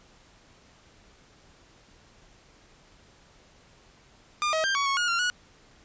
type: tone with pitch steps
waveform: sawtooth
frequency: 1206 / 635 / 1586 / 1122 / 1102 / 1438 / 1381 / 1460 Hz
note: D6 / D#5 / G6 / C#6 / C#6 / F#6 / F6 / F#6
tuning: +46 / +35 / +20 / +21 / -11 / -50 / -20 / -24 cents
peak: -20 dBFS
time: 4.42-5.3 s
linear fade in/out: 0 ms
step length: 110 ms
effects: pink hiss -57 dBFS RMS until 5.84 s + resampled to 16000 Hz